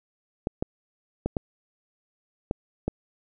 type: clicks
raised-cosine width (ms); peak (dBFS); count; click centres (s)
2; -12; 6; 0.471 / 0.625 / 1.26 / 1.368 / 2.511 / 2.88
effects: none